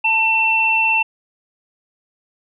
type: tone pair together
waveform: sine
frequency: 888 / 2692 Hz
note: A5 / E7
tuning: +16 / +36 cents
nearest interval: octave + perfect fifth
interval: 1920 cents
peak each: -20 / -14 dBFS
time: 0.04-1.03 s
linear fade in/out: 10 ms
effects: none